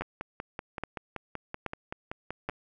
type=two click trains; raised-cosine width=0.5 ms; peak=-17 / -20 dBFS; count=4 / 14; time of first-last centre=0.01-2.489 / 0.02-2.496 s; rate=1.21 / 5.25 Hz; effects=none